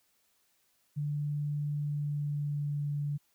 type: tone with pitch glide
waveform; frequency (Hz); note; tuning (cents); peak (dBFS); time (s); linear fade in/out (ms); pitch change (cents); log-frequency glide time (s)
sine; 146.83 to 145.23; D3 to D3; 0 to -19; -30; 0.96-3.18; 20; -19; 1.76-2.87
effects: white hiss -72 dBFS RMS until 3.34 s